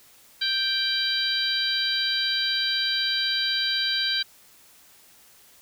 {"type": "harmonic tone", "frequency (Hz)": 784, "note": "G5", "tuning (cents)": 0, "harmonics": [2, 3, 4, 5, 6], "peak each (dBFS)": [-29, -36, -29, -26, -29], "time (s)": [0.41, 4.23], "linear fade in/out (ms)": 10, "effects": ["white hiss -54 dBFS RMS until 5.61 s"]}